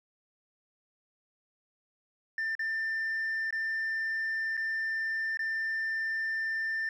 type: tone with dropouts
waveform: sine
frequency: 1789 Hz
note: A6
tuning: 28 cents sharp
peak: -27 dBFS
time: 2.38-6.89 s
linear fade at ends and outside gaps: 2 ms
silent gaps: 2.552-2.593 / 3.507-3.526 / 4.569-4.575 / 5.372-5.392 s
effects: tanh soft clip ceiling -28 dBFS + 11-bit